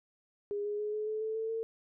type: tone with pitch steps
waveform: sine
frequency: 409.3 / 415 / 420.8 / 426.7 / 432.6 / 438.7 / 444.8 / 451 Hz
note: G#4 / G#4 / G#4 / G#4 / A4 / A4 / A4 / A4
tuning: -25 / -1 / +23 / +47 / -29 / -5 / +19 / +43 cents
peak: -32 dBFS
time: 0.51-1.63 s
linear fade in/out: 0 ms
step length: 140 ms
effects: none

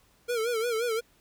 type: tone with vibrato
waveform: square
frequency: 462.6 Hz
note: A#4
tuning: 13 cents flat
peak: -27 dBFS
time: 0.28-1.01 s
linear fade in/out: 20 ms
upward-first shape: sine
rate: 5.7 Hz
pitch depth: 100 cents each way
effects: pink hiss -64 dBFS RMS until 1.2 s

